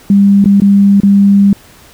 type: tone with dropouts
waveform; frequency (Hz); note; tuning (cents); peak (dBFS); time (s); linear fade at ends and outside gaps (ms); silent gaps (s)
sine; 199.5; G3; +31; -3; 0.1-1.53; 2; 0.443-0.457 / 0.601-0.619 / 1.002-1.033
effects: pink hiss -40 dBFS RMS until 1.93 s